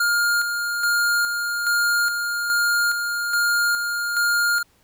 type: tone with tremolo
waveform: square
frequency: 1412 Hz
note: F6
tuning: 19 cents sharp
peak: -18 dBFS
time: 0-4.63 s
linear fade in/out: 5 ms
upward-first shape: square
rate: 1.2 Hz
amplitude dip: 45%
effects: pink hiss -60 dBFS RMS until 4.83 s